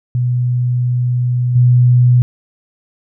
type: tone with level steps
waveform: sine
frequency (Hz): 123.47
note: B2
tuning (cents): 0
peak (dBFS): -12 / -6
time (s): 0.15-2.22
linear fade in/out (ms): 0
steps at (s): 1.55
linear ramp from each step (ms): 10
effects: none